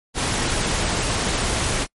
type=noise; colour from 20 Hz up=pink; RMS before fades=-22 dBFS; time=0.14-1.87 s; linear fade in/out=50 ms; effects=noise-tail reverb RT60 0.1 s tail -26 dB re dry + MP3 48 kbps